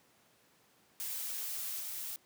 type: noise with level steps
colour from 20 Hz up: blue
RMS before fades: -39 / -41 dBFS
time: 1-2.16 s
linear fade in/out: 0 ms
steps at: 1.79 s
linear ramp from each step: 20 ms
effects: pink hiss -67 dBFS RMS until 2.25 s + high-pass 150 Hz 12 dB/octave